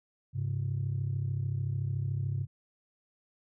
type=tone pair together; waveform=sine; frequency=101.09 / 134.7 Hz; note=G#2 / C#3; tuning=-46 / -49 cents; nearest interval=perfect fourth; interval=497 cents; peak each=-31 / -31 dBFS; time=0.33-2.47 s; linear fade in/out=50 ms; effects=tanh soft clip ceiling -24 dBFS